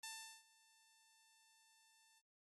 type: tone with ADSR envelope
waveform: 5% pulse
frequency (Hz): 890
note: A5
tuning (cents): +20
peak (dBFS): -35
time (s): 0.03-2.22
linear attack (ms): 6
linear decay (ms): 390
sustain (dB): -23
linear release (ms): 44
effects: AAC 32 kbps